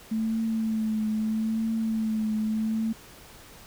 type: tone with vibrato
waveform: sine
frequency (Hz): 220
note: A3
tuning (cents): 0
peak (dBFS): -24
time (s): 0.11-2.93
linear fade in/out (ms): 10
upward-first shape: triangle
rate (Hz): 0.78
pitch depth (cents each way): 37
effects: pink hiss -49 dBFS RMS until 3.66 s